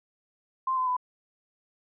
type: tone with pitch steps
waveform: sine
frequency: 1046.5 / 1023.2 / 1000.4 Hz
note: C6 / C6 / B5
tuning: 0 / -39 / +22 cents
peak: -24 dBFS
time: 0.67-0.967 s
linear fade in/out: 5 ms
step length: 99 ms
effects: none